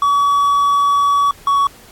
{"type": "tone pair in turn", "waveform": "triangle", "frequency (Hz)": [1136, 1122.3], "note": ["C#6", "C#6"], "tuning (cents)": [42, 21], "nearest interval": "unison", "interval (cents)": 21, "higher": "first", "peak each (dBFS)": -9, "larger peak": "neither", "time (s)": [[0.02, 1.31], [1.47, 1.67]], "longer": "first", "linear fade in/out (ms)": 2, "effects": ["pink hiss -43 dBFS RMS until 1.91 s", "AAC 64 kbps"]}